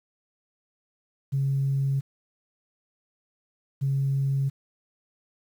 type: tone pair in turn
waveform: sine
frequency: 137 / 137 Hz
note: C#3 / C#3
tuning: -20 / -20 cents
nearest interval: unison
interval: 0 cents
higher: neither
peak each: -21 dBFS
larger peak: neither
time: 1.32-2.01 / 3.81-4.5 s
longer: neither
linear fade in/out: 20 ms
effects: tanh soft clip ceiling -17 dBFS + 9-bit